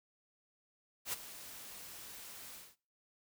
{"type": "noise with ADSR envelope", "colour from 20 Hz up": "white", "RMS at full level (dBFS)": -36, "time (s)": [1.05, 2.76], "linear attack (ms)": 81, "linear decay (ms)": 18, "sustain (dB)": -14, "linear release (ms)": 220, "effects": ["noise-tail reverb RT60 0.4 s tail -23 dB re dry"]}